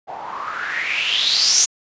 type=noise with low-pass filter sweep; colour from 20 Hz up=blue; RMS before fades=-20 dBFS; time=0.07-1.66 s; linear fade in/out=20 ms; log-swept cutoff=710 to 6600 Hz; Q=7.1; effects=resampled to 16000 Hz